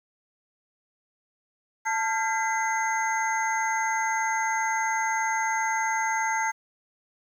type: tone cluster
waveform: sine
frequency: 885 / 1388 / 1607 / 2032 / 6410 Hz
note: A5 / F6 / G6 / B6 / G8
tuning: +10 / -11 / +43 / +49 / +38 cents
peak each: -26 / -35 / -32 / -30 / -35 dBFS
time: 1.85-6.52 s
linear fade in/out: 20 ms
effects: 9-bit